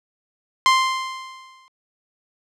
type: tone with exponential decay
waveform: sawtooth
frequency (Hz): 1046.5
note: C6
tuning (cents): 0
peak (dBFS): -7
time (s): 0.66-1.68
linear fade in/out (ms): 0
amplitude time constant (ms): 220
effects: low-pass 6000 Hz 12 dB/octave